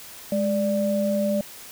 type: tone pair together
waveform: sine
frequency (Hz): 207.1 / 587.3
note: G#3 / D5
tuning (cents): -5 / 0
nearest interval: octave + tritone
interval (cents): 1805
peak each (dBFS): -23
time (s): 0.32-1.41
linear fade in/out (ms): 2
effects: white hiss -42 dBFS RMS until 1.71 s